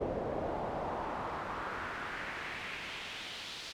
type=noise with band-pass filter sweep; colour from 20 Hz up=brown; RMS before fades=-39 dBFS; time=0-3.73 s; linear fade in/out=20 ms; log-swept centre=500 to 4200 Hz; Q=2; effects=none